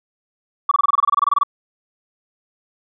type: tone bursts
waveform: sine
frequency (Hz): 1145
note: D6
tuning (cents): -44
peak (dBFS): -10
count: 16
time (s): 0.69-1.434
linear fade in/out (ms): 5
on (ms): 24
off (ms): 24
effects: tanh soft clip ceiling -6 dBFS